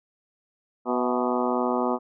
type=harmonic tone with a mistuned harmonic; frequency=123.47 Hz; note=B2; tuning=in tune; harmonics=2 / 3 / 4 / 5 / 6 / 7 / 8 / 9 / 10; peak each=-27 / -29 / -30 / -31 / -32 / -32 / -33 / -34 / -34 dBFS; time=0.85-1.99 s; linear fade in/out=50 ms; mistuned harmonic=5; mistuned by=+71 cents; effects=none